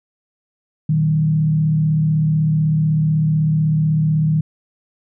sine tone with frequency modulation, 155.56 Hz, D#3, in tune, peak -13 dBFS, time 0.89-4.41 s, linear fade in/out 5 ms, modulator 36 Hz, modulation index 0.47, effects none

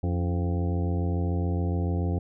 harmonic tone with a mistuned harmonic, 87 Hz, F2, 6 cents flat, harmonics 1 / 2 / 3 / 4 / 5 / 6 / 8 / 9, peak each -25 / -31 / -35 / -37 / -39 / -41 / -43 / -44 dBFS, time 0.03-2.19 s, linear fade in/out 5 ms, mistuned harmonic 3, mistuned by +81 cents, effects none

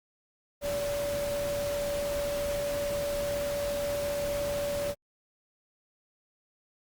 sine tone in noise, 575 Hz, D5, 37 cents flat, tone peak -29 dBFS, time 0.61-4.95 s, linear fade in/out 50 ms, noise pink, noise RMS -38 dBFS, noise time 0.61-4.95 s, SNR +6 dB, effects Opus 48 kbps

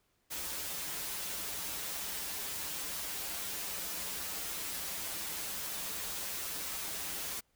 white noise with comb filter, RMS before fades -39 dBFS, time 0.3-7.41 s, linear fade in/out 20 ms, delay 8.2 ms, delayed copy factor -0.9, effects pink hiss -75 dBFS RMS until 7.55 s

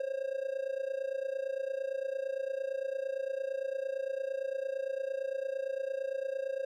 triangle tone with amplitude modulation, 537 Hz, C5, 45 cents sharp, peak -27 dBFS, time 0-6.65 s, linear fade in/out 5 ms, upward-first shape sine, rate 28.8 Hz, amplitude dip 85%, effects none

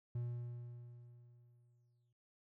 triangle tone with exponential decay, 120.3 Hz, B2, 45 cents flat, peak -35 dBFS, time 0.15-2.13 s, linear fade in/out 5 ms, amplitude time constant 430 ms, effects noise-tail reverb RT60 0.2 s tail -26 dB re dry

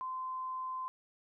sine tone, 1033 Hz, C6, 22 cents flat, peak -36 dBFS, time 0.01-0.88 s, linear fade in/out 0 ms, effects none

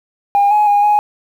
sine tone with pitch steps, 808 / 840 / 818 / 834 Hz, G#5 / G#5 / G#5 / G#5, -48 / +19 / -26 / +7 cents, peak -7 dBFS, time 0.35-0.99 s, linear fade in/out 0 ms, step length 160 ms, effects tanh soft clip ceiling -6 dBFS + 7-bit

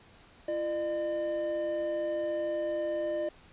triangle tone pair together, 339.6 / 604.2 Hz, F4 / D5, -48 / +49 cents, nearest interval minor seventh, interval 997 cents, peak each -34 / -28 dBFS, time 0.48-3.29 s, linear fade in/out 5 ms, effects pink hiss -57 dBFS RMS until 3.52 s + resampled to 8000 Hz

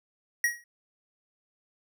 square tone with exponential decay, 1898 Hz, A#6, 31 cents sharp, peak -20 dBFS, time 0.44-0.64 s, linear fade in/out 2 ms, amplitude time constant 43 ms, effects none

